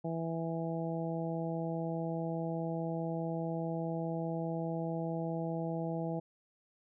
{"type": "harmonic tone", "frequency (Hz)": 164.81, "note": "E3", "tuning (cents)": 0, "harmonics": [1, 2, 3, 4, 5], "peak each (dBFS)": [-36, -40, -41, -41, -45], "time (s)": [0.04, 6.2], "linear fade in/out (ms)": 10, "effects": []}